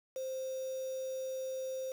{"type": "tone with quantisation", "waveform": "sine", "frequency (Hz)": 523.3, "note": "C5", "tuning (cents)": 0, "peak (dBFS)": -36, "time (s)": [0.16, 1.92], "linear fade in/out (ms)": 2, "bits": 8, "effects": []}